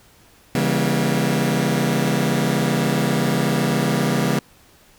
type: chord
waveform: sawtooth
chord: C# diminished seventh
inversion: none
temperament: just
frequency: 138.59 / 166.31 / 199.57 / 239.5 Hz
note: C#3 / E3 / G3 / Bb3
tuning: 0 / +16 / +31 / +47 cents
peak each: -19 dBFS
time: 0.55-4.39 s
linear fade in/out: 2 ms
effects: pink hiss -52 dBFS RMS until 4.98 s